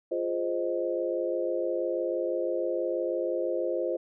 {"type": "chord", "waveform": "sine", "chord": "F minor seventh", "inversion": "none", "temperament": "equal", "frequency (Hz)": [349.2, 415.3, 523.3, 622.3], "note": ["F4", "Ab4", "C5", "Eb5"], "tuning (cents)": [0, 0, 0, 0], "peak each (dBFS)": [-31, -36, -30, -34], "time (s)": [0.11, 3.97], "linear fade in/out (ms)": 10, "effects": []}